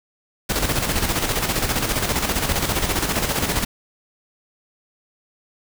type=noise with tremolo; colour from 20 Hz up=pink; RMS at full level=-20 dBFS; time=0.49-3.65 s; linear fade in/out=10 ms; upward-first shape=square; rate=15 Hz; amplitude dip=50%; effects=none